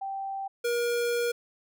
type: tone pair in turn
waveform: sine / square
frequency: 781 / 476.1 Hz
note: G5 / A#4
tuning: -7 / +37 cents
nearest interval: major sixth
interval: 856 cents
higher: first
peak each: -31 / -26 dBFS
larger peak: second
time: 0.01-0.48 / 0.64-1.32 s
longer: second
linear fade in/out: 10 ms
effects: none